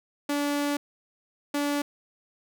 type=tone bursts at uneven times; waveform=sawtooth; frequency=288.5 Hz; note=D4; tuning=31 cents flat; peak=-21 dBFS; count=2; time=0.29-0.77 / 1.54-1.82 s; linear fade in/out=5 ms; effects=none